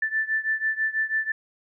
sine beating tone pair, 1760 / 1766.1 Hz, A6 / A6, 0 / +6 cents, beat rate 6.1 Hz, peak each -25 / -27 dBFS, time 0.02-1.32 s, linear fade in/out 5 ms, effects none

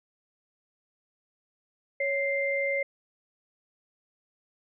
sine tone pair together, 554.4 / 2093 Hz, C#5 / C7, 0 / 0 cents, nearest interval octave + major seventh, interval 2300 cents, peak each -28 dBFS, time 2-2.83 s, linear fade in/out 5 ms, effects none

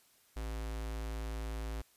square tone with notch filter, 55 Hz, A1, in tune, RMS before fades -39 dBFS, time 0.36-1.82 s, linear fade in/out 10 ms, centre 120 Hz, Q 0.86, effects white hiss -67 dBFS RMS until 1.96 s + resampled to 32000 Hz

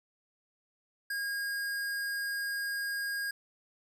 square tone, 1628 Hz, G#6, 35 cents flat, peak -33 dBFS, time 1.1-3.31 s, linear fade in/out 5 ms, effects none

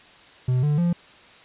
triangle tone with pitch steps, 126.6 / 147.97 / 172.94 Hz, B2 / D3 / F3, +43 / +13 / -17 cents, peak -16 dBFS, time 0.48-0.93 s, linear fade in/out 5 ms, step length 150 ms, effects white hiss -49 dBFS RMS until 1.44 s + resampled to 8000 Hz

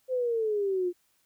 sine exponential sweep, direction down, 522 to 348.4 Hz, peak -25 dBFS, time 0.08-0.93 s, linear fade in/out 50 ms, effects white hiss -70 dBFS RMS until 1.25 s

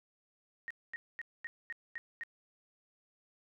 sine tone bursts, 1864.7 Hz, A#6, in tune, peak -38 dBFS, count 7, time 0.68-2.235 s, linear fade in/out 0 ms, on 25 ms, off 230 ms, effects none

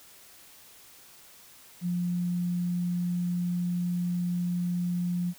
sine tone, 176.4 Hz, F3, 18 cents sharp, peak -26 dBFS, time 1.81-5.34 s, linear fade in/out 50 ms, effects white hiss -53 dBFS RMS until 5.38 s

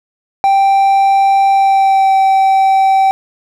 triangle tone with pitch glide, 784 to 772.8 Hz, G5 to G5, 0 to -25 cents, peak -5 dBFS, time 0.44-3.11 s, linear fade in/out 0 ms, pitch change -25 cents, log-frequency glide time 1.51-2.14 s, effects none

